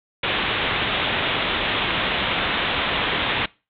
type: low-pass noise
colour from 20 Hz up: white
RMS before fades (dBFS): -23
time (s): 0.23-3.46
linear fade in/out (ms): 5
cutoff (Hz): 3700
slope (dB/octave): 96
effects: noise-tail reverb RT60 0.3 s tail -23 dB re dry